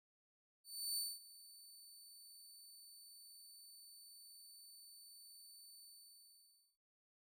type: tone with ADSR envelope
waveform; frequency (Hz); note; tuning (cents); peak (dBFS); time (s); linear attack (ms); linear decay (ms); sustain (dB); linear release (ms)
20% pulse; 4521; C#8; +33; -32; 0.64-6.78; 330; 220; -20; 940
effects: none